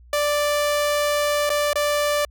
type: tone with dropouts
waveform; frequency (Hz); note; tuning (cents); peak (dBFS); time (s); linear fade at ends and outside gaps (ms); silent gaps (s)
sawtooth; 587.3; D5; 0; -15; 0.13-2.25; 2; 1.494-1.501 / 1.732-1.756
effects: added 60 Hz sine -45 dBFS peak until 2.3 s